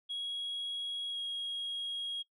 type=tone with pitch glide; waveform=sine; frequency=3314 to 3285 Hz; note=G#7 to G#7; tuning=-4 to -20 cents; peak=-33 dBFS; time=0.09-2.23 s; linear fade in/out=20 ms; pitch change=-16 cents; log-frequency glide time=1.1-1.18 s; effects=noise-tail reverb RT60 0.1 s tail -20 dB re dry + tanh soft clip ceiling -33 dBFS